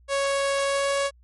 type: tone with pitch glide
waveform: sawtooth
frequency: 554.4 to 557.6 Hz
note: C#5 to C#5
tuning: 0 to +10 cents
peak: -18 dBFS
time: 0.08-1.11 s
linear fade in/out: 50 ms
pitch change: +10 cents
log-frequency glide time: 0.63-0.89 s
effects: added 60 Hz sine -52 dBFS peak until 1.23 s + MP3 48 kbps